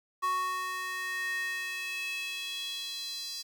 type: tone with high-pass filter sweep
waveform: square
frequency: 370 Hz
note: F#4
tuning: in tune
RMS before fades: -35 dBFS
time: 0.22-3.43 s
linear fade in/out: 20 ms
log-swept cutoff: 1100 to 4700 Hz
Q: 4.7
effects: 10-bit